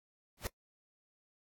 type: noise with exponential growth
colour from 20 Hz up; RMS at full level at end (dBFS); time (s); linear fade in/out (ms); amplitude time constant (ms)
pink; -33; 0.37-0.47; 2; 21
effects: noise-tail reverb RT60 0.1 s tail -23 dB re dry + AAC 64 kbps